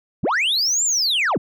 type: linear two-way sweep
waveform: sine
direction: up then down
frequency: 70.2 to 7500 to 76.3 Hz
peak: -14 dBFS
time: 0.23-1.38 s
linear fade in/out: 10 ms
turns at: 0.84 s
effects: tanh soft clip ceiling -16 dBFS